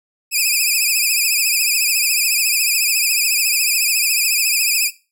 10% pulse tone with vibrato, 2489 Hz, D#7, in tune, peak -6 dBFS, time 0.31-4.91 s, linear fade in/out 50 ms, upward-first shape triangle, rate 14 Hz, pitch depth 110 cents each way, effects noise-tail reverb RT60 0.3 s tail -18 dB re dry

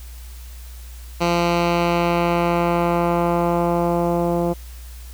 10% pulse tone with low-pass filter sweep, 172.1 Hz, F3, 25 cents flat, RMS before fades -19 dBFS, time 1.2-4.54 s, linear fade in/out 20 ms, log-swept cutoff 5100 to 580 Hz, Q 0.87, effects added 60 Hz sine -34 dBFS peak until 5.13 s + white hiss -46 dBFS RMS until 5.13 s

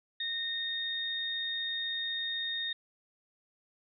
sine tone pair together, 1846 / 3692 Hz, A#6 / A#7, -17 / -17 cents, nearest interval octave, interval 1200 cents, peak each -38 / -33 dBFS, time 0.2-2.73 s, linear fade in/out 5 ms, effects none

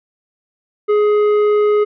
sine tone with tanh clipping, 418.5 Hz, G#4, 13 cents sharp, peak -12 dBFS, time 0.88-1.85 s, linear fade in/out 20 ms, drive 9 dB, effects none

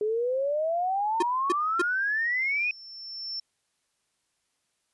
sine exponential sweep, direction up, 415.3 to 2532 Hz, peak -24 dBFS, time 0.01-2.71 s, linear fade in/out 2 ms
square tone bursts, 354.4 Hz, F4, 25 cents sharp, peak -23 dBFS, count 3, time 1.2-1.818 s, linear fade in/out 5 ms, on 26 ms, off 270 ms
sine tone with exponential growth, 5380 Hz, E8, 34 cents sharp, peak -30 dBFS, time 1.6-3.4 s, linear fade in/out 5 ms, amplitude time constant 390 ms
effects white hiss -75 dBFS RMS until 4.93 s + resampled to 24000 Hz

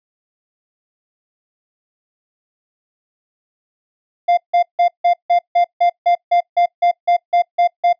triangle tone bursts, 698.5 Hz, F5, in tune, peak -8 dBFS, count 15, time 4.28-7.93 s, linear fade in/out 10 ms, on 94 ms, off 160 ms, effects noise-tail reverb RT60 0.1 s tail -23 dB re dry + resampled to 11025 Hz

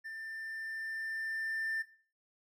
triangle tone with level ramp, 1787 Hz, A6, 26 cents sharp, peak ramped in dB -39 to -29 dBFS, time 0.04-1.83 s, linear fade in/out 20 ms, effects noise-tail reverb RT60 0.4 s tail -17 dB re dry + tanh soft clip ceiling -25 dBFS

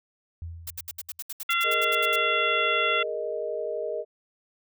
sine tone with exponential decay, 83.7 Hz, E2, 27 cents sharp, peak -31 dBFS, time 0.42-1.21 s, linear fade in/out 0 ms, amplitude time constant 170 ms
blue noise bursts, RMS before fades -34 dBFS, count 15, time 0.67-2.16 s, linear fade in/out 5 ms, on 34 ms, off 70 ms
harmonic tone, 685 Hz, F5, 34 cents flat, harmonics 2 / 3 / 4 / 5, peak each -26 / -28 / -28 / -30 dBFS, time 1.49-3.03 s, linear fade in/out 5 ms
sine chord, Ab suspended second, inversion none, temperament just, 415.3 / 467.2 / 623 Hz, Ab4 / Bb4 / Eb5, 0 / +4 / +2 cents, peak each -34 / -32 / -31 dBFS, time 1.63-4.05 s, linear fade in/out 50 ms
effects none

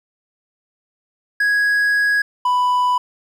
triangle tone pair in turn, 1661.2 / 992 Hz, G#6 / B5, 0 / +7 cents, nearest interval major sixth, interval 893 cents, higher first, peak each -12 / -12 dBFS, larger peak neither, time 1.4-2.22 / 2.45-2.98 s, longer first, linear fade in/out 5 ms, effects 9-bit

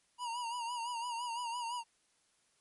square tone with vibrato, 950 Hz, A#5, 33 cents sharp, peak -37 dBFS, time 0.18-1.84 s, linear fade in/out 50 ms, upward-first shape sine, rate 5.9 Hz, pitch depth 68 cents each way, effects white hiss -73 dBFS RMS until 2.6 s + MP3 48 kbps

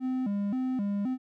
triangle tone with vibrato, 228 Hz, A#3, 38 cents flat, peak -25 dBFS, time 0-1.18 s, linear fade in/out 50 ms, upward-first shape square, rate 1.9 Hz, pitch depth 210 cents each way, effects none

